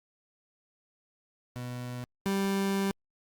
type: tone pair in turn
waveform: 30% pulse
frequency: 123.47 / 196 Hz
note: B2 / G3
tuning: 0 / 0 cents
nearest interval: minor sixth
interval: 800 cents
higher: second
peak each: -33 / -24 dBFS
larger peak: second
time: 1.56-2.04 / 2.26-2.91 s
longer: second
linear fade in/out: 0 ms
effects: Opus 48 kbps